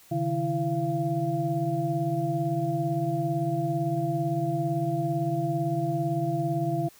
sine tone cluster, 137.2 / 155 / 333.6 / 685 Hz, C#3 / D#3 / E4 / F5, -17 / -6 / +21 / -34 cents, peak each -30 dBFS, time 0.11-6.89 s, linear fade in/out 10 ms, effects white hiss -55 dBFS RMS until 6.99 s

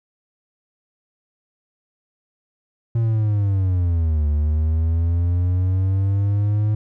triangle linear two-way sweep, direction down then up, 116.54 to 73.42 to 107.2 Hz, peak -14 dBFS, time 2.95-6.75 s, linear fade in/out 5 ms, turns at 4.28 s, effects none

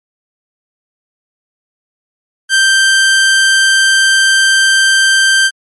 sawtooth tone, 1568 Hz, G6, in tune, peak -3 dBFS, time 2.49-5.51 s, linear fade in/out 50 ms, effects MP3 48 kbps

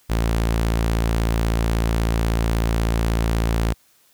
sawtooth tone, 56.3 Hz, A1, 40 cents sharp, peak -14 dBFS, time 0.09-3.74 s, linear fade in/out 20 ms, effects white hiss -58 dBFS RMS until 4.13 s

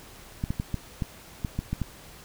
clicks, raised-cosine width 5 ms, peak -15 dBFS, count 9, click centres 0.439 / 0.505 / 0.599 / 0.743 / 1.022 / 1.448 / 1.59 / 1.73 / 1.817 s, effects pink hiss -48 dBFS RMS until 2.24 s

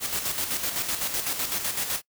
white noise with tremolo, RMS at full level -27 dBFS, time 0-2.02 s, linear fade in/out 50 ms, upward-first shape square, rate 7.9 Hz, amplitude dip 50%, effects noise-tail reverb RT60 0.1 s tail -23 dB re dry

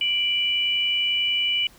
sine tone pair together, 2349 / 2960 Hz, D7 / F#7, 0 / 0 cents, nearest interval major third, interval 400 cents, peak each -26 / -21 dBFS, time 0.01-1.67 s, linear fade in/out 2 ms, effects pink hiss -52 dBFS RMS until 1.78 s

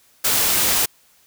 white noise, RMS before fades -18 dBFS, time 0.24-0.86 s, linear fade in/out 10 ms, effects white hiss -56 dBFS RMS until 1.26 s

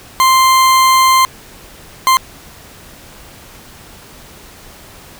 40% pulse tone bursts at uneven times, 1046.5 Hz, C6, in tune, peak -6 dBFS, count 2, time 0.2-1.25 / 2.07-2.17 s, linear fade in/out 0 ms, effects pink hiss -38 dBFS RMS until 5.19 s

